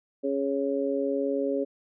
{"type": "harmonic tone", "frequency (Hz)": 138.59, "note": "C#3", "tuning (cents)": 0, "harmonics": [2, 3, 4], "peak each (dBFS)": [-29, -29, -29], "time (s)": [0.23, 1.65], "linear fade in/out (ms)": 20, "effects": []}